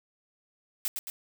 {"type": "noise with echo", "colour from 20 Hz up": "blue", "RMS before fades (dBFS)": -30, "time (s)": [0.85, 0.88], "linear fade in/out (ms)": 0, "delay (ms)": 110, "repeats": 2, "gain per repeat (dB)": -4, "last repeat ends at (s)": 1.1, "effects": []}